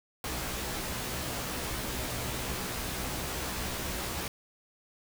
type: noise with comb filter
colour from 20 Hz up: pink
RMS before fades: -35 dBFS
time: 0.24-4.28 s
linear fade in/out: 2 ms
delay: 16 ms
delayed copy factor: +0.7
effects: none